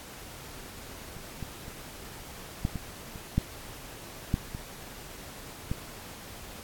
clicks, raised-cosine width 5 ms, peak -29 / -23 / -29 / -14 / -21 / -30 / -11 / -12 / -23 / -17 dBFS, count 10, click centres 1.167 / 1.427 / 1.681 / 2.651 / 2.757 / 3.158 / 3.38 / 4.341 / 4.549 / 5.715 s, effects pink hiss -45 dBFS RMS until 6.63 s + AAC 64 kbps

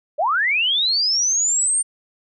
sine linear sweep, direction up, 537 to 8880 Hz, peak -16 dBFS, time 0.18-1.83 s, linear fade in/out 20 ms, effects none

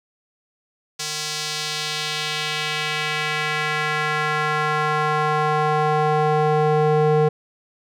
square tone with band-pass filter sweep, 152.5 Hz, D#3, 34 cents flat, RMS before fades -21 dBFS, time 0.99-7.29 s, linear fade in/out 10 ms, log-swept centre 5700 to 480 Hz, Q 1.4, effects none

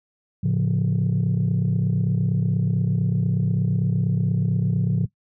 sine chord, A augmented, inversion none, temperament equal, 110 / 138.59 / 174.61 Hz, A2 / C#3 / E#3, 0 / 0 / 0 cents, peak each -22 / -21 / -21 dBFS, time 0.43-5.06 s, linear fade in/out 10 ms, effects noise-tail reverb RT60 0.1 s tail -18 dB re dry + tanh soft clip ceiling -14 dBFS

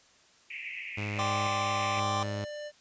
white band-pass noise, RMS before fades -40 dBFS, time 0.5-2 s, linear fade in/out 5 ms, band 2000 to 2700 Hz, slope 96 dB/octave
sawtooth tone with tremolo, 103.83 Hz, G#2, in tune, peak -29 dBFS, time 0.97-2.45 s, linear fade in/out 10 ms, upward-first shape square, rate 1 Hz, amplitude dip 30%
square tone with pitch glide, 587.3 to 593.8 Hz, D5 to D5, 0 to +19 cents, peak -38 dBFS, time 1.15-2.72 s, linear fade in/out 50 ms, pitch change +19 cents, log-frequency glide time 2.19-2.46 s
square chord, G suspended fourth, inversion none, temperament just, 784 / 1045.3 / 1176 Hz, G5 / C6 / D6, 0 / -2 / +2 cents, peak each -34 / -35 / -34 dBFS, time 1.19-2.23 s, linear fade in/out 0 ms
effects white hiss -61 dBFS RMS until 2.8 s + resampled to 16000 Hz

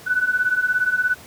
sine beating tone pair, 1480 / 1497 Hz, F#6 / F#6, 0 / +20 cents, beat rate 17 Hz, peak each -22 / -19 dBFS, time 0.06-1.15 s, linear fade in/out 20 ms, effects pink hiss -43 dBFS RMS until 1.26 s + high-pass 80 Hz 12 dB/octave

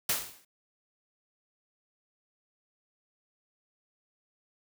white noise with exponential decay, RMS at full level -25 dBFS, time 0.09-0.45 s, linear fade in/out 5 ms, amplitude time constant 77 ms, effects none

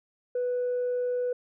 sine tone, 493.9 Hz, B4, in tune, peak -24 dBFS, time 0.35-1.33 s, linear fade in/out 5 ms, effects tanh soft clip ceiling -23 dBFS

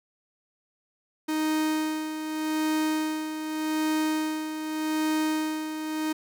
45% pulse tone with tremolo, 311.1 Hz, D#4, in tune, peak -23 dBFS, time 1.28-6.13 s, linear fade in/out 10 ms, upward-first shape sine, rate 0.84 Hz, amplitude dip 60%, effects none

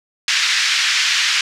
pink band-pass noise, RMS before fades -17 dBFS, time 0.28-1.41 s, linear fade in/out 2 ms, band 1700 to 5900 Hz, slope 24 dB/octave, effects none

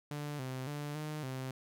sawtooth tone with pitch steps, 147.1 / 129.9 / 146.7 / 152.5 / 130.8 Hz, D3 / C3 / D3 / D#3 / C3, +3 / -12 / -2 / -34 / 0 cents, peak -34 dBFS, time 0.11-1.51 s, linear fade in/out 2 ms, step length 280 ms, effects none

